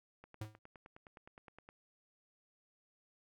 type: click train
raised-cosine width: 0.5 ms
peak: -39 dBFS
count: 15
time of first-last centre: 0.24-1.689 s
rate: 9.66 Hz
type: tone with exponential decay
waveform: square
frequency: 107.5 Hz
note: A2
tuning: 40 cents flat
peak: -39 dBFS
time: 0.41-0.59 s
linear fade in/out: 5 ms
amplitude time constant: 38 ms
effects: none